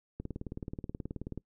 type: click train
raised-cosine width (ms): 3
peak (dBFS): -25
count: 23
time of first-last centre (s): 0.2-1.376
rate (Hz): 18.7
effects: noise-tail reverb RT60 0.1 s tail -23 dB re dry